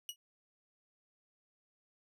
sawtooth tone with exponential decay, 2907 Hz, F#7, 31 cents flat, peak -32 dBFS, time 0.09-0.16 s, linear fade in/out 1 ms, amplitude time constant 15 ms, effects none

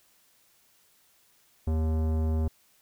sine tone with tanh clipping, 79.2 Hz, D#2, 31 cents sharp, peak -26 dBFS, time 1.67-2.48 s, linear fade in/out 5 ms, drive 17 dB, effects white hiss -64 dBFS RMS until 2.81 s

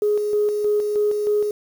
sine tone with tremolo, 417.7 Hz, G#4, 10 cents sharp, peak -15 dBFS, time 0.02-1.51 s, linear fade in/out 2 ms, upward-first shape square, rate 3.2 Hz, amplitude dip 40%, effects tanh soft clip ceiling -11 dBFS + 7-bit

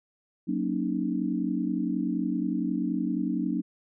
sine chord, D# minor seventh, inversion first, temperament equal with one note detuned, 185 / 233.1 / 277.2 / 307.9 Hz, F#3 / A#3 / C#4 / D#4, 0 / 0 / 0 / -18 cents, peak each -31 dBFS, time 0.47-3.62 s, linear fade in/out 20 ms, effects none

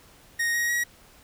45% pulse tone with pitch steps, 1864.7 / 1886.4 / 1908.3 Hz, A#6 / A#6 / A#6, 0 / +20 / +40 cents, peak -23 dBFS, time 0.39-0.84 s, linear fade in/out 10 ms, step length 150 ms, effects pink hiss -54 dBFS RMS until 1.23 s

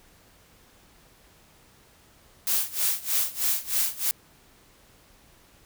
blue noise with tremolo, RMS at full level -23 dBFS, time 2.47-4.11 s, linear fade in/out 0 ms, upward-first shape sine, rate 3.2 Hz, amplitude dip 90%, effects pink hiss -57 dBFS RMS until 5.65 s

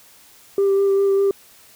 sine tone with vibrato, 394.2 Hz, G4, 10 cents sharp, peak -12 dBFS, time 0.58-1.31 s, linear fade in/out 2 ms, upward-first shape sine, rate 5 Hz, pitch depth 13 cents each way, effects tanh soft clip ceiling -12 dBFS + white hiss -49 dBFS RMS until 1.75 s

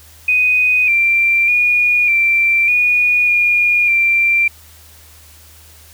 sine tone with pitch steps, 2493 / 2361 / 2444 / 2352 / 2454 / 2429 / 2361 Hz, D#7 / D7 / D#7 / D7 / D#7 / D#7 / D7, +3 / +9 / -32 / +2 / -25 / -42 / +9 cents, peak -10 dBFS, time 0.28-4.48 s, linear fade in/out 5 ms, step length 600 ms, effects added 78 Hz sine -44 dBFS peak until 5.93 s + white hiss -44 dBFS RMS until 5.93 s

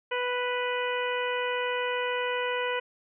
harmonic tone, 493.9 Hz, B4, in tune, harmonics 1 / 2 / 3 / 4 / 5 / 6, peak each -30 / -33 / -35 / -36 / -37 / -38 dBFS, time 0.11-2.8 s, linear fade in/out 10 ms, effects none

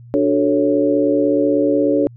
sine chord, D major seventh, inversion none, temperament equal, 293.7 / 370 / 440 / 554.4 Hz, D4 / F#4 / A4 / C#5, 0 / 0 / 0 / 0 cents, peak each -16 / -22 / -19 / -18 dBFS, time 0.14-2.07 s, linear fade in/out 0 ms, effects added 119 Hz sine -37 dBFS peak until 2.16 s

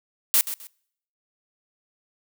blue noise with echo, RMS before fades -18 dBFS, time 0.34-0.41 s, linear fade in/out 0 ms, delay 130 ms, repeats 2, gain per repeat -12 dB, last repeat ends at 0.67 s, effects noise-tail reverb RT60 0.7 s tail -26 dB re dry

